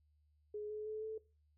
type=tone with pitch steps; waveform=sine; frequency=420 / 425.9 / 431.8 / 437.8 Hz; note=G#4 / G#4 / A4 / A4; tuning=+19 / +44 / -33 / -9 cents; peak=-40 dBFS; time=0.54-1.18 s; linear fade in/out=5 ms; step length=160 ms; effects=noise-tail reverb RT60 0.3 s tail -19 dB re dry + added 75 Hz sine -70 dBFS peak until 1.57 s